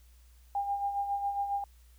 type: tone with tremolo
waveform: sine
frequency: 803 Hz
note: G5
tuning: 41 cents sharp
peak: -27 dBFS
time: 0.55-1.64 s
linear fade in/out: 2 ms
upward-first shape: sine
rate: 7.3 Hz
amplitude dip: 55%
effects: added 60 Hz sine -55 dBFS peak until 1.98 s + white hiss -67 dBFS RMS until 1.98 s